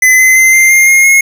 square tone with pitch steps, 2024 / 2046 / 2069 / 2092 / 2115 / 2138 / 2162 Hz, B6 / C7 / C7 / C7 / C7 / C7 / C#7, +42 / -39 / -20 / -1 / +18 / +37 / -44 cents, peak -4 dBFS, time 0.02-1.21 s, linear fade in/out 5 ms, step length 170 ms, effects none

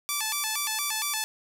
5% pulse tone with vibrato, 1007 Hz, B5, 33 cents sharp, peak -15 dBFS, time 0.09-1.24 s, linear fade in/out 0 ms, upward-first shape square, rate 4.3 Hz, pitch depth 250 cents each way, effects none

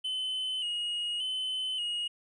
triangle tone with vibrato, 2960 Hz, F#7, in tune, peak -29 dBFS, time 0.04-2.08 s, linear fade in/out 10 ms, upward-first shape square, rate 0.86 Hz, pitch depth 47 cents each way, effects resampled to 22050 Hz

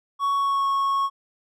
triangle tone with pitch glide, 1116 to 1100.6 Hz, C#6 to C#6, +11 to -13 cents, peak -18 dBFS, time 0.19-1.1 s, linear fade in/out 50 ms, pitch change -24 cents, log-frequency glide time 0.34-0.67 s, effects none

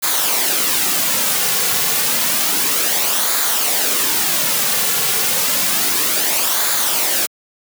white noise with flanger, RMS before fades -17 dBFS, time 0.02-7.27 s, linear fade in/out 20 ms, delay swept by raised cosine 0.35 to 3.25 ms, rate 0.3 Hz, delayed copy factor -0.5, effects high-pass 150 Hz 12 dB/octave

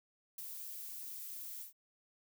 violet noise with ADSR envelope, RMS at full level -44 dBFS, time 0.38-1.73 s, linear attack 4 ms, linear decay 26 ms, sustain -2 dB, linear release 120 ms, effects none

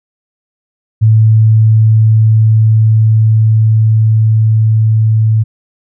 sine tone with level ramp, 110 Hz, A2, in tune, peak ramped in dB -3 to -6 dBFS, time 1.01-5.44 s, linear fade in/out 20 ms, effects none

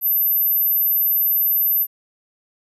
sine tone, 12140 Hz, F#9, 43 cents sharp, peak -15 dBFS, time 0.01-1.87 s, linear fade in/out 50 ms, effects none

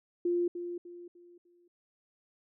sine tone with echo, 349.2 Hz, F4, in tune, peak -26 dBFS, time 0.25-0.48 s, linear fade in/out 5 ms, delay 300 ms, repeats 4, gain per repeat -9 dB, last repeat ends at 1.68 s, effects none

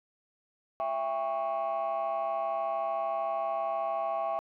sine chord, C# diminished, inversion first, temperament just, 665.2 / 798.3 / 1108.7 Hz, E5 / G5 / C#6, +16 / +31 / 0 cents, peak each -30 / -32 / -34 dBFS, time 0.8-4.39 s, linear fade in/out 0 ms, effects tanh soft clip ceiling -24 dBFS

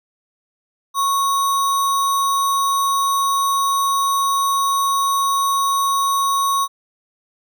sine tone with sample-and-hold, 1103 Hz, C#6, 9 cents flat, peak -15 dBFS, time 0.94-6.68 s, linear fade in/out 50 ms, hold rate 4900 Hz, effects none

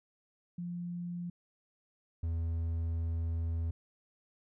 sine / triangle tone pair in turn, 174.61 / 82.69 Hz, F3 / E2, 0 / +6 cents, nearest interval octave + minor second, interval 1294 cents, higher first, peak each -36 / -29 dBFS, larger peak second, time 0.58-1.3 / 2.23-3.71 s, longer second, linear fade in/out 5 ms, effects none

